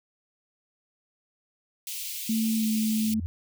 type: high-pass noise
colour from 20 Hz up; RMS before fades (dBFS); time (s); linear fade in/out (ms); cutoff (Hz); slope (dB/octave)
white; -35; 1.87-3.14; 2; 2300; 48
type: tone with pitch glide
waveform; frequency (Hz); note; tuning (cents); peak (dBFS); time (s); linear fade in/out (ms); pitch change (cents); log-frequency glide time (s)
sine; 222.4 to 218.5; A3 to A3; +19 to -12; -23; 2.29-3.2; 5; -31; 2.57-2.65
type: tone with exponential growth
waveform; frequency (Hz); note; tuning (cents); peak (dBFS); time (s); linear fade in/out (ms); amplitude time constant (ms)
sine; 85.6; F2; -34; -26; 2.94-3.26; 0; 69
effects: none